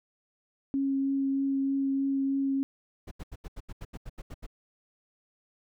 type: tone with vibrato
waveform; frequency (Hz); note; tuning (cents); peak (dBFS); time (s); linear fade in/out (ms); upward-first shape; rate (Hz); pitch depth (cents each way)
sine; 272.9; C#4; -27; -25; 0.74-2.63; 0; triangle; 3.2; 11
type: noise bursts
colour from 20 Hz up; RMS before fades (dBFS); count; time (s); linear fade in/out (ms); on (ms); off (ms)
brown; -39; 12; 3.07-4.466; 10; 43; 80
effects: none